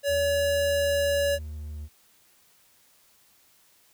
square tone, 567 Hz, C#5, 39 cents sharp, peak -23 dBFS, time 0.03-1.39 s, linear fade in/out 50 ms
triangle tone with pitch glide, 80.4 to 75.45 Hz, E2 to D2, -43 to +47 cents, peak -32 dBFS, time 0.07-1.89 s, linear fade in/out 50 ms, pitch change -110 cents, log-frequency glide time 0.64-1.65 s
effects white hiss -61 dBFS RMS until 3.93 s

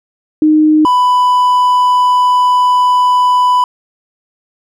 sine / triangle tone pair in turn, 308 / 994.4 Hz, D#4 / B5, -17 / +12 cents, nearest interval octave + minor sixth, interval 2029 cents, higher second, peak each -5 dBFS, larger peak neither, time 0.42-0.85 / 0.85-3.64 s, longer second, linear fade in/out 2 ms, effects none

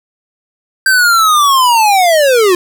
square linear sweep, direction down, 1573 to 345.8 Hz, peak -7 dBFS, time 0.86-2.55 s, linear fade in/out 2 ms, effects none

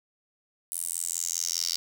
10% pulse tone with high-pass filter sweep, 85 Hz, F2, 46 cents flat, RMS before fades -31 dBFS, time 0.72-1.76 s, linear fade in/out 0 ms, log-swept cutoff 10000 to 4900 Hz, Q 4.8, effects none

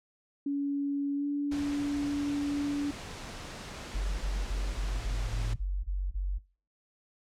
sine tone with pitch glide, 282.5 to 287.3 Hz, C#4 to D4, +33 to -38 cents, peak -28 dBFS, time 0.46-2.91 s, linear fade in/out 5 ms, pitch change +29 cents, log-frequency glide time 1.15-1.26 s
pink noise, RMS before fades -42 dBFS, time 1.51-5.54 s, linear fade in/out 10 ms
sine tone bursts, 46.87 Hz, F#1, 23 cents sharp, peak -28 dBFS, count 9, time 3.94-6.39 s, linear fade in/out 20 ms, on 250 ms, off 25 ms
sine tone with exponential growth, 109.6 Hz, A2, 6 cents flat, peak -32 dBFS, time 3.95-5.56 s, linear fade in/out 5 ms, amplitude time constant 350 ms
effects noise-tail reverb RT60 0.4 s tail -23 dB re dry + low-pass 7000 Hz 12 dB/octave

